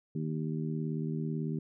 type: harmonic tone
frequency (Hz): 78.1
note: D#2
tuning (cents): +7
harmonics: 2 / 3 / 4 / 5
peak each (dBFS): -33 / -37 / -42 / -42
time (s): 0.15-1.59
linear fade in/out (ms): 5
effects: none